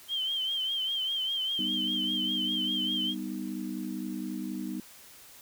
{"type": "tone with vibrato", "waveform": "sine", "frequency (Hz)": 3136, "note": "G7", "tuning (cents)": 0, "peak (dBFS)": -28, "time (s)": [0.08, 3.15], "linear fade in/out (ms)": 50, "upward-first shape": "triangle", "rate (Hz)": 5, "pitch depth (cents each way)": 72}
{"type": "chord", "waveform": "sine", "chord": "G augmented", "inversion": "none", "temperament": "equal", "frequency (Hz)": [196, 246.9, 311.1], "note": ["G3", "B3", "D#4"], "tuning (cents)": [0, 0, 0], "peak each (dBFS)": -37, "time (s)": [1.59, 4.8], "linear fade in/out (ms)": 2}
{"effects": ["white hiss -52 dBFS RMS until 5.41 s"]}